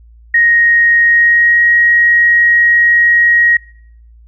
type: tone with pitch glide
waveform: sine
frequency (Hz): 1872 to 1889.4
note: A#6 to A#6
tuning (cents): +7 to +23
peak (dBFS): -6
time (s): 0.34-3.57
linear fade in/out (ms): 5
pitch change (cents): +16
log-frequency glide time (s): 1.03-1.63
effects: noise-tail reverb RT60 0.6 s tail -24 dB re dry + added 57 Hz sine -38 dBFS peak until 4.27 s